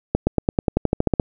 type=accelerating click train; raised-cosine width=2 ms; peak=-3 dBFS; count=13; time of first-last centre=0.15-1.198 s; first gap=120 ms; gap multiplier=0.94; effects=none